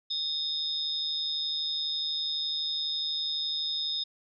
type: tone cluster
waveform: sine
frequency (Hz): 3553 / 3705 / 5110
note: A7 / A#7 / D#8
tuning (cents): +16 / -11 / +45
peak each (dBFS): -36 / -31 / -34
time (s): 0.1-4.04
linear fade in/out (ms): 10
effects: none